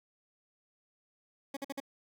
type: tone bursts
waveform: 20% pulse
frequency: 276.2 Hz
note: C#4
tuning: 6 cents flat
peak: -31 dBFS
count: 4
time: 1.54-1.802 s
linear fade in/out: 5 ms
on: 28 ms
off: 50 ms
effects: none